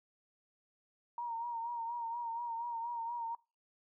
sine tone with vibrato, 935 Hz, A#5, 5 cents sharp, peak -36 dBFS, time 1.18-3.35 s, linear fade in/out 2 ms, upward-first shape sine, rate 4.2 Hz, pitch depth 46 cents each way, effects noise-tail reverb RT60 0.3 s tail -24 dB re dry

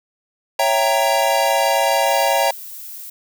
square chord, C# diminished seventh, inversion none, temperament equal with one note detuned, 554.4 / 665.4 / 784 / 932.3 Hz, C#5 / E5 / G5 / Bb5, 0 / +16 / 0 / 0 cents, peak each -21 dBFS, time 0.59-2.51 s, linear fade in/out 5 ms
violet noise, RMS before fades -34 dBFS, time 2.06-3.1 s, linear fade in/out 5 ms
effects none

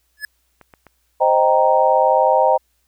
square tone with exponential growth, 1710 Hz, A6, 50 cents flat, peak -21 dBFS, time 0.17-0.25 s, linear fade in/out 2 ms, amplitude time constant 16 ms
clicks, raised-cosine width 0.5 ms, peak -27 dBFS, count 3, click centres 0.613 / 0.738 / 0.867 s
sine chord, C minor seventh, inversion none, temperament equal, 523.3 / 622.3 / 784 / 932.3 Hz, C5 / Eb5 / G5 / Bb5, 0 / 0 / 0 / 0 cents, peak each -17 dBFS, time 1.2-2.58 s, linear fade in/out 20 ms
effects added 60 Hz sine -66 dBFS peak until 2.87 s + white hiss -66 dBFS RMS until 2.87 s

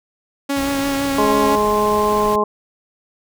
sawtooth tone with vibrato, 277.2 Hz, C#4, in tune, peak -14 dBFS, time 0.49-1.56 s, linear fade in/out 10 ms, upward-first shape sine, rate 5.9 Hz, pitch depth 18 cents each way
pink noise, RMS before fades -30 dBFS, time 0.56-2.36 s, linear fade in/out 5 ms
harmonic tone, 210 Hz, G#3, 19 cents sharp, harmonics 1 / 2 / 3 / 4 / 5, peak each -24 / -18 / -23 / -23 / -18 dBFS, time 1.18-2.44 s, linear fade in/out 5 ms
effects none

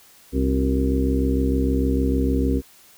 harmonic tone with a mistuned harmonic, 66.6 Hz, C2, 31 cents sharp, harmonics 1 / 2 / 3 / 4 / 5 / 6 / 7, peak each -21 / -31 / -29 / -22 / -35 / -28 / -29 dBFS, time 0.32-2.62 s, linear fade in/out 50 ms, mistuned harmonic 6, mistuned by -81 cents, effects white hiss -51 dBFS RMS until 2.97 s

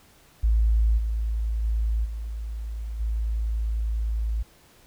sine tone with level steps, 55 Hz, A1, in tune, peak -17 / -23 / -21 / -29 / -23 dBFS, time 0.43-4.43 s, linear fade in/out 10 ms, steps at 0.97 / 1.63 / 2.04 / 2.99 s, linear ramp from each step 20 ms, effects pink hiss -56 dBFS RMS until 4.86 s

